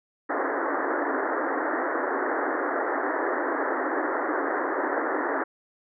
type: band-pass noise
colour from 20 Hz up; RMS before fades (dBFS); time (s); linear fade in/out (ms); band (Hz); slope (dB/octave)
pink; -27; 0.29-5.44; 10; 270 to 1900; 96
effects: none